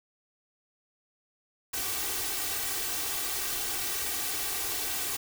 white noise with comb filter, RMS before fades -32 dBFS, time 1.73-5.17 s, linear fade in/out 10 ms, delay 2.6 ms, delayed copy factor +0.85, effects none

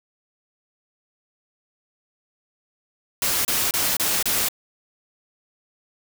white noise bursts, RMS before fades -22 dBFS, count 5, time 3.22-4.486 s, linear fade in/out 2 ms, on 230 ms, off 29 ms, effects none

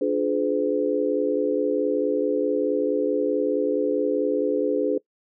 sine chord, D diminished seventh, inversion none, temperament just, 293.7 / 352.4 / 422.9 / 507.5 Hz, D4 / F4 / Ab4 / Cb5, 0 / +16 / +31 / +47 cents, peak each -25 / -30 / -24 / -25 dBFS, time 0.01-4.98 s, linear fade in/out 5 ms, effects noise-tail reverb RT60 0.1 s tail -22 dB re dry

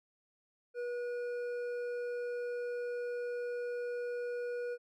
sine tone with hard clipping, 484.5 Hz, B4, 33 cents flat, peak -37 dBFS, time 0.74-4.78 s, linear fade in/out 50 ms, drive 7 dB, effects none

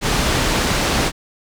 pink low-pass noise, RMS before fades -18 dBFS, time 0.01-1.12 s, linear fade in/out 50 ms, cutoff 7300 Hz, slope 12 dB/octave, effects none

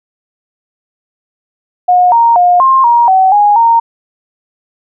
sine tone with pitch steps, 721 / 931 / 712 / 1060 / 945 / 758 / 826 / 924 Hz, F#5 / A#5 / F5 / C6 / A#5 / F#5 / G#5 / A#5, -45 / -2 / +33 / +22 / +23 / +42 / -10 / -16 cents, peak -4 dBFS, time 1.88-3.8 s, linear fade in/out 10 ms, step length 240 ms, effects none

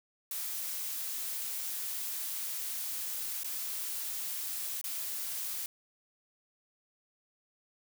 blue noise with dropouts, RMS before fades -37 dBFS, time 0.31-5.66 s, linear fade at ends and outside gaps 2 ms, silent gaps 3.434-3.444 / 4.814-4.84 s, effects none

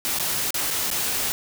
white noise with dropouts, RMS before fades -25 dBFS, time 0.05-1.32 s, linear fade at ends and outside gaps 0 ms, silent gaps 0.187-0.197 / 0.506-0.543 / 0.705-0.709 / 0.903-0.913 s, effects none

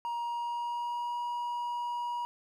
triangle tone with pitch glide, 945 to 959.9 Hz, A#5 to B5, +23 to -50 cents, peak -30 dBFS, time 0.05-2.25 s, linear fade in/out 0 ms, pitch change +27 cents, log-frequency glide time 0.17-1.19 s, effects none

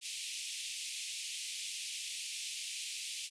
pink band-pass noise, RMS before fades -42 dBFS, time 0.01-3.3 s, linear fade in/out 50 ms, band 2400 to 10000 Hz, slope 48 dB/octave, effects none

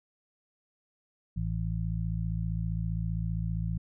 harmonic tone, 55.2 Hz, A1, 6 cents sharp, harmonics 1 / 2 / 3, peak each -33 / -33 / -33 dBFS, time 1.36-3.78 s, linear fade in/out 10 ms, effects none

